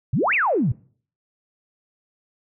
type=exponential two-way sweep; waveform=sine; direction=up then down; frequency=103.83 to 2794 to 103.83 Hz; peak=-17 dBFS; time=0.13-0.72 s; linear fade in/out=5 ms; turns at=0.34 s; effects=noise-tail reverb RT60 0.5 s tail -23 dB re dry